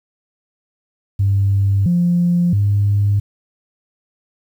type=tone with pitch steps; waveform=sine; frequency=98.9 / 174.6 / 101.6 Hz; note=G2 / F3 / G#2; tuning=+16 / 0 / -38 cents; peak=-11 dBFS; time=1.19-3.2 s; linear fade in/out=10 ms; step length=670 ms; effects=tanh soft clip ceiling -7 dBFS + 8-bit